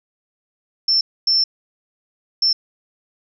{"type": "tone bursts at uneven times", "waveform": "sine", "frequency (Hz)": 5360, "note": "E8", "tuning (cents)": 28, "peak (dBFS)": -13, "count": 3, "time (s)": [[0.88, 1.01], [1.27, 1.44], [2.42, 2.53]], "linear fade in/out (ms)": 5, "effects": []}